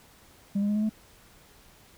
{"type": "tone with pitch steps", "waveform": "sine", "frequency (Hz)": [200, 204.1, 208.3, 212.5, 216.8], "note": ["G3", "G#3", "G#3", "G#3", "A3"], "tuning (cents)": [35, -30, 5, 40, -25], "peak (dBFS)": -21, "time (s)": [0.55, 0.895], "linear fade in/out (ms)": 10, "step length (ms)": 69, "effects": ["tanh soft clip ceiling -22 dBFS", "pink hiss -56 dBFS RMS until 1.97 s"]}